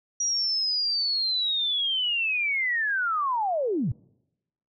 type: linear sweep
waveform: sine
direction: down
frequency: 5780 to 93.2 Hz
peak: -23 dBFS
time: 0.2-3.92 s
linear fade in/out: 5 ms
effects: noise-tail reverb RT60 0.9 s tail -26 dB re dry